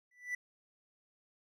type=tone with exponential growth; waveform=triangle; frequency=1975.5 Hz; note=B6; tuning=in tune; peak=-30 dBFS; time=0.11-0.35 s; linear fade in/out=5 ms; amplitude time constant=51 ms; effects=none